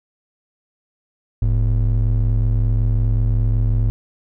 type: ring-modulated tone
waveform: triangle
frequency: 76.7 Hz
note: D#2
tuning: 24 cents flat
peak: -9 dBFS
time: 1.42-3.9 s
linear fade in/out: 0 ms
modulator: 32.7 Hz
effects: none